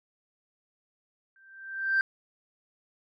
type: tone with exponential growth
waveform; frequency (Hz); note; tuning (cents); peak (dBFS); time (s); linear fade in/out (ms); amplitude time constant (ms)
sine; 1568; G6; 0; -18; 1.36-2.01; 1; 140
effects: tanh soft clip ceiling -18 dBFS